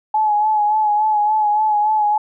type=tone with vibrato; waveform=sine; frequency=849 Hz; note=G#5; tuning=38 cents sharp; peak=-13 dBFS; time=0.14-2.18 s; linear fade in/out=5 ms; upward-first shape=sine; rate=3.5 Hz; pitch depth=38 cents each way; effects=none

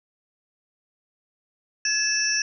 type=tone cluster; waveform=sine; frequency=1702 / 2626 / 5420 / 5650 / 6060 Hz; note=G#6 / E7 / E8 / F8 / F#8; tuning=+42 / -7 / +47 / +19 / +40 cents; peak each=-26 / -29 / -26 / -27 / -31 dBFS; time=1.85-2.42 s; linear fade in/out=2 ms; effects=none

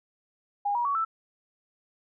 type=tone with pitch steps; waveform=sine; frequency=814 / 956.9 / 1124.9 / 1322.3 Hz; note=G#5 / A#5 / C#6 / E6; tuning=-35 / +45 / +25 / +5 cents; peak=-24 dBFS; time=0.65-1.05 s; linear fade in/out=10 ms; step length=100 ms; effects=none

